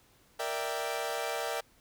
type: chord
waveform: sawtooth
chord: E half-diminished seventh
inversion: second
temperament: equal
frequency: 466.2 / 587.3 / 659.3 / 784 Hz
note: Bb4 / D5 / E5 / G5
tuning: 0 / 0 / 0 / 0 cents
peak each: -34 dBFS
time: 0.39-1.61 s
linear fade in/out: 10 ms
effects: pink hiss -64 dBFS RMS until 1.8 s